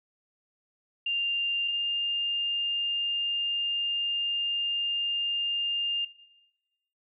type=tone pair in turn; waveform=sine; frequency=2794 / 2808 Hz; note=F7 / F7; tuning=0 / +9 cents; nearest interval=unison; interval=9 cents; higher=second; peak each=-26 dBFS; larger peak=neither; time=1.06-1.68 / 1.68-6.05 s; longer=second; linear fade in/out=5 ms; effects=noise-tail reverb RT60 1.0 s tail -18 dB re dry